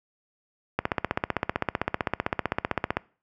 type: click train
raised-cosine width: 0.5 ms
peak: -8 dBFS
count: 35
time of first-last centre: 0.79-2.969 s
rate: 15.6 Hz
effects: noise-tail reverb RT60 0.4 s tail -23 dB re dry + high-pass 60 Hz 12 dB/octave